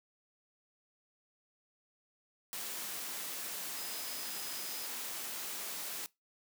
sine tone in noise, 5040 Hz, D#8, 21 cents sharp, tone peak -48 dBFS, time 3.77-4.86 s, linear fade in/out 0 ms, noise white, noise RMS -41 dBFS, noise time 2.53-6.06 s, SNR -10 dB, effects noise-tail reverb RT60 0.2 s tail -22 dB re dry + high-pass 200 Hz 12 dB/octave

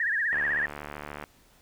sine tone with vibrato, 1760 Hz, A6, in tune, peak -24 dBFS, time 0-0.66 s, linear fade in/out 2 ms, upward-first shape triangle, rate 16 Hz, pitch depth 170 cents each way
click train, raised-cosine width 0.5 ms, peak -22 dBFS, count 68, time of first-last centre 0.33-1.239 s, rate 73.7 Hz
effects pink hiss -60 dBFS RMS until 1.61 s

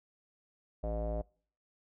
square tone with low-pass filter, 55.4 Hz, A1, 13 cents sharp, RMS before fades -35 dBFS, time 0.83-1.22 s, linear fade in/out 10 ms, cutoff 630 Hz, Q 8.1, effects noise-tail reverb RT60 0.5 s tail -26 dB re dry

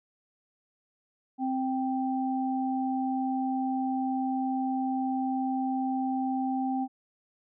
sine tone pair together, 261.6 / 783.9 Hz, C4 / G5, 0 / 0 cents, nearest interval octave + perfect fifth, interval 1900 cents, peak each -28 / -31 dBFS, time 1.38-6.88 s, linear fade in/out 50 ms, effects none

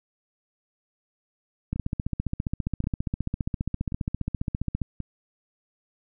two click trains, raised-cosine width 5 ms, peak -14 / -19 dBFS, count 47 / 4, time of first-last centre 1.73-4.817 / 1.76-5.003 s, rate 14.9 / 0.925 Hz, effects none

